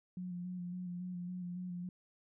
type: tone with vibrato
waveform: sine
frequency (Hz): 179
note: F3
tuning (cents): +43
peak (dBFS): -39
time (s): 0.17-1.89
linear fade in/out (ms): 2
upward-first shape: square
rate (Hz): 3.6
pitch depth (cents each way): 24
effects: none